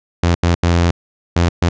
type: tone bursts at uneven times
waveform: sawtooth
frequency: 86 Hz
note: F2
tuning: 26 cents flat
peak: -7 dBFS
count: 5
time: 0.23-0.35 / 0.43-0.55 / 0.63-0.91 / 1.36-1.49 / 1.62-1.69 s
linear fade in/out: 5 ms
effects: resampled to 16000 Hz